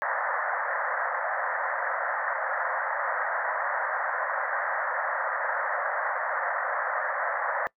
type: band-pass noise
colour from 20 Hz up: white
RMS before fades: -29 dBFS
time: 0.02-7.67 s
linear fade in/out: 0 ms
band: 520 to 1900 Hz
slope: 96 dB/octave
effects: noise-tail reverb RT60 0.1 s tail -22 dB re dry